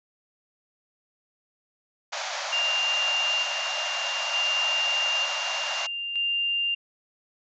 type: band-pass noise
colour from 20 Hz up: pink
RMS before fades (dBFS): -32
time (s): 2.12-5.87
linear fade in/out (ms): 10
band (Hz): 570 to 6900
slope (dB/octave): 96
type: tone with tremolo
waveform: sine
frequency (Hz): 2794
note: F7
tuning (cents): 0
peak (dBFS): -23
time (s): 2.52-6.75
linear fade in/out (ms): 10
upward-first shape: square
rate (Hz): 0.55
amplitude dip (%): 50
effects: none